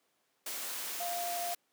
sine tone in noise, 698 Hz, F5, 1 cent flat, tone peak -35 dBFS, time 1-1.54 s, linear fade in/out 5 ms, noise white, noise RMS -39 dBFS, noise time 0.46-1.55 s, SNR +1 dB, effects pink hiss -75 dBFS RMS until 1.72 s + high-pass 300 Hz 12 dB/octave

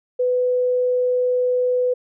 sine tone, 498.8 Hz, B4, 17 cents sharp, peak -16 dBFS, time 0.19-1.94 s, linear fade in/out 10 ms, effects none

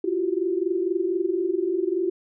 sine tone cluster, 338.6 / 359.2 / 383.1 Hz, E4 / F4 / G4, +46 / +49 / -40 cents, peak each -26 dBFS, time 0.04-2.1 s, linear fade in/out 5 ms, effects none

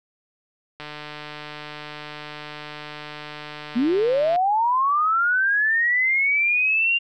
click train, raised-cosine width 0.3 ms, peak -19 dBFS, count 535, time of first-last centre 0.8-4.36 s, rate 150 Hz
sine linear sweep, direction up, 220 to 2801 Hz, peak -17 dBFS, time 3.75-6.99 s, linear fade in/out 20 ms
effects none

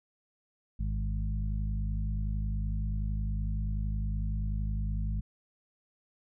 harmonic tone with a mistuned harmonic, 52 Hz, G#1, 3 cents sharp, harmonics 1 / 2 / 3 / 4, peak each -30 / -36 / -40 / -42 dBFS, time 0.79-5.21 s, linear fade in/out 10 ms, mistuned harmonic 2, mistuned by -22 cents, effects none

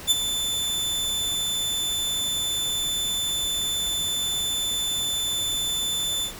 sawtooth tone with ADSR envelope, 3520 Hz, A7, in tune, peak -11 dBFS, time 0.07-6.33 s, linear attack 40 ms, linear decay 22 ms, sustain -10 dB, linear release 97 ms, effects pink hiss -39 dBFS RMS until 6.39 s

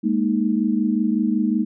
sine chord, Ab suspended second, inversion none, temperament equal, 207.7 / 233.1 / 311.1 Hz, Ab3 / Bb3 / Eb4, 0 / 0 / 0 cents, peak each -21 / -21 / -23 dBFS, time 0.03-1.65 s, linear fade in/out 20 ms, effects none

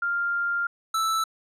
sine / square tone pair in turn, 1397 / 1318.6 Hz, F6 / E6, 0 / 0 cents, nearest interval minor second, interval 100 cents, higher first, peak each -23 dBFS, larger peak neither, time 0.02-0.67 / 0.94-1.24 s, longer first, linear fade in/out 5 ms, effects low-pass 12000 Hz 12 dB/octave

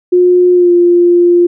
sine tone with pitch glide, 358.9 to 349.3 Hz, F4 to F4, +47 to 0 cents, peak -4 dBFS, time 0.12-1.47 s, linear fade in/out 10 ms, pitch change -47 cents, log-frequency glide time 0.53-0.72 s, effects none

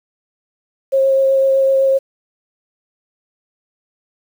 sine tone with vibrato, 538 Hz, C5, 48 cents sharp, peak -10 dBFS, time 0.92-1.99 s, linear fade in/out 20 ms, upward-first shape triangle, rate 7.9 Hz, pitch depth 12 cents each way, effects 7-bit

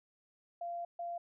sine tone bursts at uneven times, 690 Hz, F5, 21 cents flat, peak -37 dBFS, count 2, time 0.61-0.85 / 0.99-1.18 s, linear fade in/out 5 ms, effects none

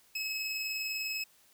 25% pulse tone with tremolo, 2576 Hz, E7, 41 cents flat, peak -28 dBFS, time 0.15-1.24 s, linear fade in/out 5 ms, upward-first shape triangle, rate 20 Hz, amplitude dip 30%, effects white hiss -64 dBFS RMS until 1.53 s

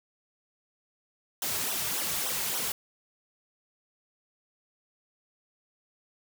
white noise with flanger, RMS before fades -31 dBFS, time 1.42-2.72 s, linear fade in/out 2 ms, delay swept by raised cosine 0.42 to 4.02 ms, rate 3.5 Hz, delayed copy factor -1, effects none

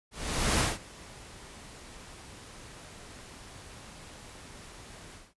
pink noise with ADSR envelope, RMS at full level -25 dBFS, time 0.11-5.34 s, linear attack 490 ms, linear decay 180 ms, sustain -23 dB, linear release 210 ms, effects noise-tail reverb RT60 0.1 s tail -21 dB re dry + resampled to 24000 Hz

